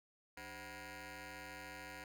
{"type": "ring-modulated tone", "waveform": "10% pulse", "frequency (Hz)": 226.7, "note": "A#3", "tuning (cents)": -48, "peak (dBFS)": -37, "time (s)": [0.37, 2.04], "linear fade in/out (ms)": 2, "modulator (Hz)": 1200, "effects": []}